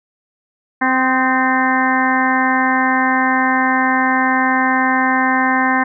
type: harmonic tone with a mistuned harmonic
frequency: 259.7 Hz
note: C4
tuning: 13 cents flat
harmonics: 1 / 2 / 3 / 4 / 5 / 6 / 7 / 8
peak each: -18 / -29 / -19 / -19 / -28 / -21 / -19 / -26 dBFS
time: 0.81-5.84 s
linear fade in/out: 10 ms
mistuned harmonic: 5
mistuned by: -49 cents
effects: none